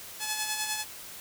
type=tone with tremolo; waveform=5% pulse; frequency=858 Hz; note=A5; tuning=44 cents flat; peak=-16 dBFS; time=0.19-0.85 s; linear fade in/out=50 ms; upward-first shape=sine; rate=9.9 Hz; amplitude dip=45%; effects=white hiss -44 dBFS RMS until 1.2 s